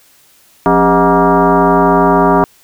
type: tone with frequency modulation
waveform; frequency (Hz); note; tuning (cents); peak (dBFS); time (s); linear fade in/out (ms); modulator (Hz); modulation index
sine; 273; C#4; -26; -6; 0.66-2.44; 0; 225; 4.1
effects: white hiss -48 dBFS RMS until 2.63 s